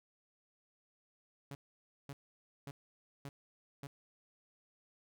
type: tone bursts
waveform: sawtooth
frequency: 140.1 Hz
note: C#3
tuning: 19 cents sharp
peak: -40 dBFS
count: 5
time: 1.51-3.87 s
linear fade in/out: 2 ms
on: 40 ms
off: 540 ms
effects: none